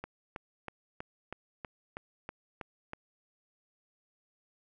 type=click train; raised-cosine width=0.5 ms; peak=-24 dBFS; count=10; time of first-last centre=0.04-2.934 s; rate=3.11 Hz; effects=none